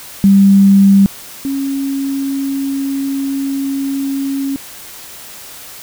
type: tone pair in turn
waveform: sine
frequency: 196.9 / 274.1 Hz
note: G3 / C#4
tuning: +8 / -19 cents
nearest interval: tritone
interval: 573 cents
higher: second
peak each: -4 / -15 dBFS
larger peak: first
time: 0.24-1.06 / 1.45-4.56 s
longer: second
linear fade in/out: 0 ms
effects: white hiss -33 dBFS RMS until 5.82 s